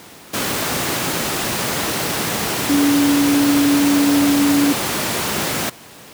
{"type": "tone in noise", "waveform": "sine", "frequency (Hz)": 285.2, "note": "C#4", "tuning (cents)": 49, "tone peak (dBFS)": -12, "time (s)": [2.69, 4.73], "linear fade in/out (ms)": 10, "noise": "pink", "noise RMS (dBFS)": -20, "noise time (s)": [0.33, 5.7], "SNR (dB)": 5, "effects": ["pink hiss -40 dBFS RMS until 6.13 s", "high-pass 150 Hz 12 dB/octave"]}